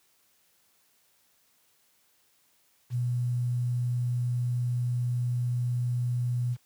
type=tone with quantisation; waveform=sine; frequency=122.3 Hz; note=B2; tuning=16 cents flat; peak=-25 dBFS; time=2.9-6.57 s; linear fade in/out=50 ms; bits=9; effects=white hiss -67 dBFS RMS until 6.65 s + high-pass 60 Hz 12 dB/octave